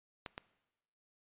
clicks, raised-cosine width 0.3 ms, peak -25 dBFS, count 2, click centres 0.262 / 0.379 s, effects noise-tail reverb RT60 1.0 s tail -19 dB re dry + resampled to 8000 Hz

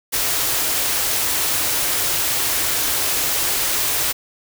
white band-stop noise, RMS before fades -20 dBFS, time 0.12-4.13 s, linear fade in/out 20 ms, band 160 to 250 Hz, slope 96 dB/octave, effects none

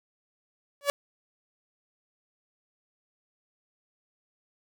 sawtooth tone with exponential growth, 570 Hz, C#5, 48 cents sharp, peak -14 dBFS, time 0.81-0.9 s, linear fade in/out 0 ms, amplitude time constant 18 ms, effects none

